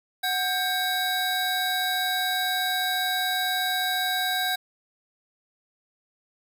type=tone cluster; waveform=square; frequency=739 / 1588 / 3849 Hz; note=F#5 / G6 / B7; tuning=-2 / +22 / -45 cents; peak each=-29 dBFS; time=0.23-4.56 s; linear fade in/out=10 ms; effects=none